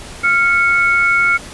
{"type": "tone pair together", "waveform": "sine", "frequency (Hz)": [1390, 2206], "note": ["F6", "C#7"], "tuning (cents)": [-9, -9], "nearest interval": "minor sixth", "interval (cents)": 800, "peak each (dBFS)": -13, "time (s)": [0.23, 1.38], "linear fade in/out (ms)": 20, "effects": ["pink hiss -33 dBFS RMS until 1.53 s", "resampled to 24000 Hz"]}